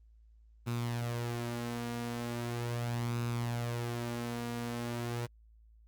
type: tone with flanger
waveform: sawtooth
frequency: 118.9 Hz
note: A#2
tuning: 35 cents sharp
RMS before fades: -36 dBFS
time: 0.66-5.27 s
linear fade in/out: 20 ms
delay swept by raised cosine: 0.78 to 4.18 ms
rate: 0.39 Hz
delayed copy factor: +0.5
effects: added 55 Hz sine -57 dBFS peak until 5.87 s + Opus 24 kbps